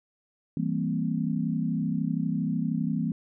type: chord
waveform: sine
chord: C dominant seventh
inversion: first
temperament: equal with one note detuned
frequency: 164.81 / 196 / 229.1 / 261.6 Hz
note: E3 / G3 / Bb3 / C4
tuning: 0 / 0 / -30 / 0 cents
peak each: -29 / -32 / -30 / -32 dBFS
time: 0.57-3.12 s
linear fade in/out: 2 ms
effects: none